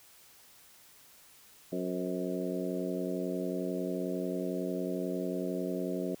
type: harmonic tone with a mistuned harmonic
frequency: 91.1 Hz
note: F#2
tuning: 26 cents flat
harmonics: 2 / 3 / 4 / 5 / 6 / 7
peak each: -37 / -37 / -37 / -41 / -41 / -41 dBFS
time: 1.72-6.15 s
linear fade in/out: 5 ms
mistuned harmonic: 6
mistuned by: -48 cents
effects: white hiss -58 dBFS RMS until 6.2 s